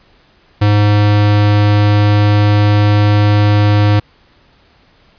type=tone; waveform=square; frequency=103.83 Hz; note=G#2; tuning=in tune; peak=-8 dBFS; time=0.61-4 s; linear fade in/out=10 ms; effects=pink hiss -50 dBFS RMS until 5.18 s + resampled to 11025 Hz